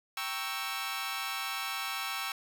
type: chord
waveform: 15% pulse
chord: G diminished seventh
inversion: none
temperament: equal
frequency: 784 / 932.3 / 1108.7 / 1318.5 Hz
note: G5 / Bb5 / Db6 / Fb6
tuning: 0 / 0 / 0 / 0 cents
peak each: -34 / -37 / -32 / -31 dBFS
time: 0.17-2.32 s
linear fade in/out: 2 ms
effects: none